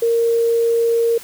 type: tone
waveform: sine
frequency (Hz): 463.5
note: A#4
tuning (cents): -10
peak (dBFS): -13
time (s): 0.02-1.18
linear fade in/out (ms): 5
effects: white hiss -38 dBFS RMS until 1.23 s